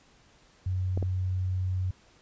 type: tone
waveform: sine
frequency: 92.5 Hz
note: F#2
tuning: in tune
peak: -26 dBFS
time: 0.66-1.91 s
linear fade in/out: 5 ms
type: clicks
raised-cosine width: 2 ms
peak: -20 dBFS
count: 2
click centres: 0.975 / 1.027 s
effects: pink hiss -60 dBFS RMS until 2.21 s + resampled to 16000 Hz